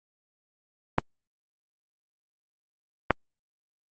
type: clicks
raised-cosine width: 0.5 ms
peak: -3 dBFS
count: 2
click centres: 0.984 / 3.107 s
effects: Opus 24 kbps